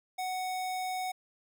square tone, 742 Hz, F#5, 5 cents sharp, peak -33 dBFS, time 0.18-1.12 s, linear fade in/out 10 ms, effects none

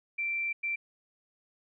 sine tone bursts at uneven times, 2349 Hz, D7, in tune, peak -29 dBFS, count 2, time 0.18-0.53 / 0.63-0.76 s, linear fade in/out 10 ms, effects none

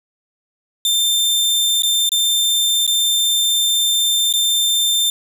sawtooth tone with dropouts, 3584 Hz, A7, 31 cents sharp, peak -11 dBFS, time 0.85-5.1 s, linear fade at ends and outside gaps 2 ms, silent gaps 1.822-1.833 / 2.092-2.118 / 2.866-2.876 / 4.327-4.337 s, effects none

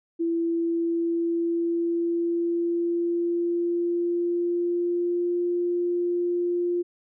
sine tone with pitch glide, 334.5 to 350.3 Hz, E4 to F4, +25 to +5 cents, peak -22 dBFS, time 0.19-6.83 s, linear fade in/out 20 ms, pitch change +80 cents, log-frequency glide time 0.43-5.41 s, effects none

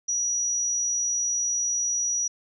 sine tone, 5820 Hz, F#8, 29 cents flat, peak -23 dBFS, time 0.08-2.28 s, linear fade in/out 10 ms, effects none

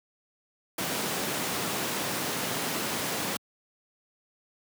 pink high-pass noise, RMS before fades -31 dBFS, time 0.78-3.37 s, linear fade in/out 5 ms, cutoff 160 Hz, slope 12 dB/octave, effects high-pass 100 Hz 12 dB/octave

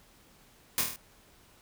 white noise with echo, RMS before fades -27 dBFS, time 0.78-0.81 s, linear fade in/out 0 ms, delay 25 ms, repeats 6, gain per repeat -3 dB, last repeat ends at 0.96 s, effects pink hiss -60 dBFS RMS until 1.61 s

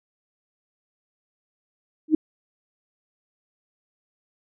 sine tone with exponential growth, 311.1 Hz, D#4, in tune, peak -9 dBFS, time 2.08-2.15 s, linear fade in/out 5 ms, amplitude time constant 15 ms, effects none

